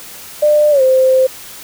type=tone with pitch glide; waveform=sine; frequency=598 to 520.6 Hz; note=D5 to C5; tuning=+31 to -9 cents; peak=-7 dBFS; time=0.42-1.27 s; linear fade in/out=10 ms; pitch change=-240 cents; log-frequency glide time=0.71-0.82 s; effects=white hiss -33 dBFS RMS until 1.63 s